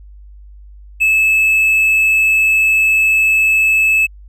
triangle tone with hard clipping, 2606 Hz, E7, 20 cents flat, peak -10 dBFS, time 1-4.07 s, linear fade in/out 20 ms, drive 5 dB, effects added 50 Hz sine -35 dBFS peak until 4.28 s

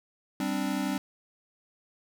square chord, G suspended fourth, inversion none, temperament equal, 196 / 261.6 / 293.7 Hz, G3 / C4 / D4, 0 / 0 / 0 cents, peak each -33 dBFS, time 0.4-0.98 s, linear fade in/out 2 ms, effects none

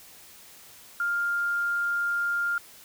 sine tone, 1402 Hz, F6, 6 cents sharp, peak -24 dBFS, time 1-2.58 s, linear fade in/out 2 ms, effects white hiss -50 dBFS RMS until 2.84 s

